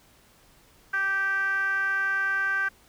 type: tone with band-pass filter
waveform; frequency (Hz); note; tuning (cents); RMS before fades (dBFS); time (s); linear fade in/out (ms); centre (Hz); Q
10% pulse; 390; G4; -9; -26; 0.93-2.69; 10; 1500; 9.8
effects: pink hiss -58 dBFS RMS until 2.88 s